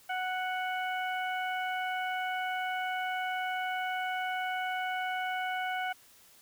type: harmonic tone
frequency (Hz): 740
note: F#5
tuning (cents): 0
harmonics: 1 / 2 / 3 / 4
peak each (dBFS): -33 / -36 / -40 / -44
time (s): 0.09-5.93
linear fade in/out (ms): 10
effects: white hiss -59 dBFS RMS until 6.41 s